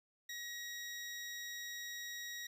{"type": "tone", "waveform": "20% pulse", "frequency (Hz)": 1900, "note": "A#6", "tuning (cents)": 33, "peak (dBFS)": -38, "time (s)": [0.29, 2.47], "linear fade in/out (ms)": 5, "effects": []}